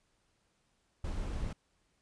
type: noise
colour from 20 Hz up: brown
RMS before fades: -36 dBFS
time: 1.04-1.53 s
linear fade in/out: 5 ms
effects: pink hiss -75 dBFS RMS until 2.01 s + resampled to 22050 Hz